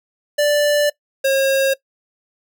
square tone pair in turn, 587.3 / 540.6 Hz, D5 / C#5, 0 / -44 cents, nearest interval minor second, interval 144 cents, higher first, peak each -14 dBFS, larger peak neither, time 0.38-0.9 / 1.24-1.74 s, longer first, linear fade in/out 10 ms, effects noise-tail reverb RT60 0.1 s tail -20 dB re dry

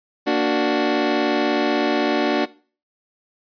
25% pulse chord, Bb augmented, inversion none, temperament equal, 233.1 / 293.7 / 370 Hz, Bb3 / D4 / F#4, 0 / 0 / 0 cents, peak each -21 / -16 / -18 dBFS, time 0.26-2.46 s, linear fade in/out 20 ms, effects noise-tail reverb RT60 0.4 s tail -20 dB re dry + resampled to 11025 Hz

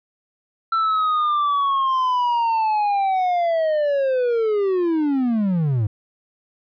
triangle linear sweep, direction down, 1341 to 99.4 Hz, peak -15 dBFS, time 0.72-5.87 s, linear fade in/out 5 ms, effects resampled to 11025 Hz

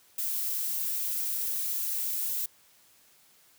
violet noise, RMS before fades -31 dBFS, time 0.18-2.46 s, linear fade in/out 5 ms, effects white hiss -61 dBFS RMS until 3.58 s + high-pass 60 Hz 12 dB/octave

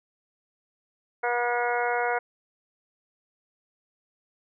harmonic tone, 241.1 Hz, B3, 41 cents flat, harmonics 2 / 3 / 4 / 5 / 6 / 7 / 8 / 9, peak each -29 / -28 / -32 / -39 / -30 / -39 / -38 / -35 dBFS, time 1.23-2.19 s, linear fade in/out 10 ms, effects none

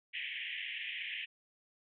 white band-pass noise, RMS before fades -41 dBFS, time 0.13-1.26 s, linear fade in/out 20 ms, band 1800 to 3200 Hz, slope 96 dB/octave, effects none

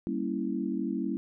sine chord, G diminished seventh, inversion none, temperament equal, 196 / 233.1 / 277.2 / 329.6 Hz, G3 / Bb3 / Db4 / Fb4, 0 / 0 / 0 / 0 cents, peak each -34 dBFS, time 0.07-1.17 s, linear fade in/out 0 ms, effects none

